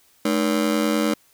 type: ring-modulated tone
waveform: 30% pulse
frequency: 261.6 Hz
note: C4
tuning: in tune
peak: -13 dBFS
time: 0.25-1.14 s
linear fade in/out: 5 ms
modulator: 45 Hz
effects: white hiss -58 dBFS RMS until 1.33 s